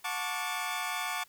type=chord; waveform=20% pulse; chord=D major seventh; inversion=first; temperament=equal with one note detuned; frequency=724.8 / 880 / 1108.7 / 1174.7 Hz; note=F#5 / A5 / C#6 / D6; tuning=-36 / 0 / 0 / 0 cents; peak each=-33 dBFS; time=0.04-1.24 s; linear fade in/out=10 ms; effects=white hiss -61 dBFS RMS until 1.28 s